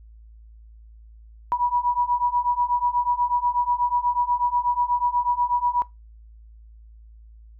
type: beating tone pair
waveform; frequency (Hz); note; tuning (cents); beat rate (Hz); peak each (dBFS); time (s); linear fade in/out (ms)
sine; 968 / 976.2; B5 / B5; -35 / -20; 8.2; -23 / -23; 1.52-5.82; 0
effects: noise-tail reverb RT60 0.2 s tail -20 dB re dry + added 55 Hz sine -44 dBFS peak until 7.59 s